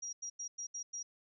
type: tone bursts at uneven times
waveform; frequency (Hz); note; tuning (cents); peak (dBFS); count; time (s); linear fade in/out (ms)
sine; 5710; F8; +37; -39; 6; 0.02-0.13 / 0.22-0.3 / 0.39-0.48 / 0.58-0.67 / 0.74-0.83 / 0.93-1.03; 10
effects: none